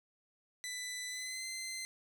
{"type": "tone with pitch glide", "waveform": "15% pulse", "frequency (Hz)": [1994, 2067], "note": ["B6", "C7"], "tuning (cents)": [16, -22], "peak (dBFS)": -33, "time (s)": [0.64, 1.85], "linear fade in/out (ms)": 0, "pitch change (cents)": 62, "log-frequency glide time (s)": [1.09, 1.45], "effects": []}